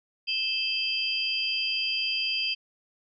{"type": "tone cluster", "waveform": "sine", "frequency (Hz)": [2621, 3139, 4824], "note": ["E7", "G7", "D8"], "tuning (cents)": [-11, 2, 46], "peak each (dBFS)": -30, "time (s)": [0.27, 2.55], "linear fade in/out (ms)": 20, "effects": []}